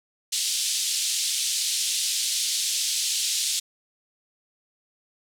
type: band-pass noise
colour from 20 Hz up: pink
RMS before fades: -26 dBFS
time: 0.32-3.6 s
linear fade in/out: 10 ms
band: 3400 to 10000 Hz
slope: 24 dB/octave
effects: none